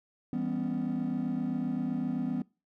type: chord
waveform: triangle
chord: C# half-diminished seventh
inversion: first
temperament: just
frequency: 166.31 / 199.57 / 249.5 / 277.2 Hz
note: E3 / G3 / B3 / C#4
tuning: +16 / +31 / +18 / 0 cents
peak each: -35 / -34 / -29 / -35 dBFS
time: 0.33-2.42 s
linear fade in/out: 2 ms
effects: noise-tail reverb RT60 0.3 s tail -23 dB re dry + tanh soft clip ceiling -21 dBFS